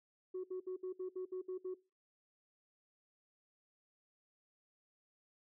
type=tone bursts; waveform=sine; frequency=370 Hz; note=F#4; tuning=in tune; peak=-37 dBFS; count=9; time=0.34-1.744 s; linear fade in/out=10 ms; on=100 ms; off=63 ms; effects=noise-tail reverb RT60 0.3 s tail -21 dB re dry + tanh soft clip ceiling -36 dBFS